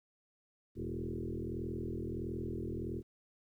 sine tone with frequency modulation, 226.5 Hz, A#3, 50 cents flat, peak -36 dBFS, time 0.75-3.03 s, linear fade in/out 50 ms, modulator 41.5 Hz, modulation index 4.3, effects 12-bit

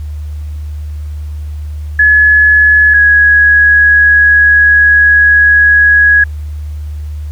sine tone pair in turn, 1701 / 1666 Hz, G#6 / G#6, +41 / +5 cents, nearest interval unison, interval 36 cents, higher first, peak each -3 dBFS, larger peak neither, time 1.99-2.94 / 2.94-6.24 s, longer second, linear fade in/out 5 ms, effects added 75 Hz sine -18 dBFS peak until 7.31 s + pink hiss -45 dBFS RMS until 7.31 s

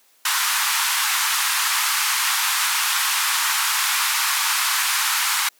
pink band-pass noise, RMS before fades -21 dBFS, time 0.25-5.49 s, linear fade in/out 5 ms, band 930 to 15000 Hz, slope 48 dB/octave, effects white hiss -58 dBFS RMS until 5.59 s + high-pass 300 Hz 12 dB/octave

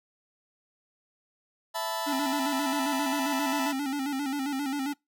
sawtooth chord, E suspended fourth, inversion none, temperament just, 659.3 / 879 / 988.9 Hz, E5 / A5 / B5, 0 / -2 / +2 cents, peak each -30 dBFS, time 1.74-3.73 s, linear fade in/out 20 ms
square tone with vibrato, 277.2 Hz, C#4, in tune, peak -29 dBFS, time 2.06-4.94 s, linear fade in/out 20 ms, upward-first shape square, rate 7.5 Hz, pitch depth 74 cents each way
effects noise-tail reverb RT60 0.2 s tail -26 dB re dry

